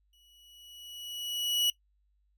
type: tone with exponential growth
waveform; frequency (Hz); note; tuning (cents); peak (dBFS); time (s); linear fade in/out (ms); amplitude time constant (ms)
40% pulse; 2932; F#7; -16; -23; 0.13-1.7; 2; 340
effects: noise-tail reverb RT60 0.1 s tail -19 dB re dry + added 50 Hz sine -68 dBFS peak until 2.37 s